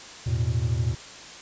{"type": "chord", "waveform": "triangle", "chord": "E suspended fourth", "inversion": "none", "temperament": "equal with one note detuned", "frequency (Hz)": [82.41, 110, 122.83], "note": ["E2", "A2", "B2"], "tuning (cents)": [0, 0, -9], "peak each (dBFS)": [-26, -24, -24], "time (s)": [0.26, 0.95], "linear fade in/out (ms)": 10, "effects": ["white hiss -42 dBFS RMS until 1.41 s", "resampled to 16000 Hz"]}